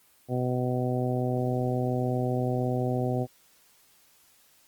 harmonic tone, 125.5 Hz, B2, 28 cents sharp, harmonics 1 / 2 / 3 / 4 / 5 / 6, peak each -28 / -31 / -33 / -34 / -35 / -36 dBFS, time 0.28-3.27 s, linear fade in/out 50 ms, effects white hiss -61 dBFS RMS until 4.67 s + Opus 24 kbps

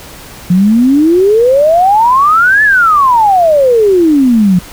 sine exponential two-way sweep, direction up then down, 173.5 to 1760 to 173.5 Hz, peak -4 dBFS, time 0.5-4.59 s, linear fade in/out 5 ms, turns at 2.63 s, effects pink hiss -31 dBFS RMS until 4.72 s

